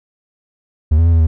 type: tone with pitch steps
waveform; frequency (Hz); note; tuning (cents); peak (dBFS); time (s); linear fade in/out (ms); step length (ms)
triangle; 77 / 82.7 / 84.2 / 82.1 / 80; D#2 / E2 / E2 / E2 / D#2; -17 / +6 / +37 / -6 / +49; -6; 0.91-1.27; 10; 72
effects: none